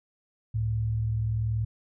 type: tone pair together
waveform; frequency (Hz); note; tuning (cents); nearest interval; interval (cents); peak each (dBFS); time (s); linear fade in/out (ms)
sine; 69.3 / 110.18; C#2 / A2; 0 / +3; minor sixth; 803; -34 / -25; 0.54-1.65; 10
effects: none